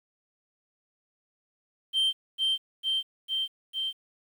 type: tone with echo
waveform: sine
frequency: 3136 Hz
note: G7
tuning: in tune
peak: -19 dBFS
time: 1.93-2.13 s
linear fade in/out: 50 ms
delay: 450 ms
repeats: 4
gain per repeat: -2 dB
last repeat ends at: 3.93 s
effects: tanh soft clip ceiling -21 dBFS + 9-bit